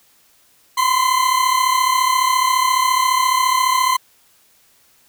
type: tone pair together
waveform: 40% pulse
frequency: 1012 / 1046.5 Hz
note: B5 / C6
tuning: +42 / 0 cents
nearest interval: minor second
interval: 58 cents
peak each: -16 / -16 dBFS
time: 0.77-3.97 s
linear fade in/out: 10 ms
effects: white hiss -55 dBFS RMS until 5.08 s